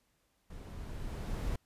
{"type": "noise with level ramp", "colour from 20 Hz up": "brown", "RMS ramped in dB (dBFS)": [-47, -34], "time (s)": [0.5, 1.56], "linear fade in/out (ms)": 5, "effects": ["pink hiss -75 dBFS RMS until 1.65 s", "resampled to 32000 Hz"]}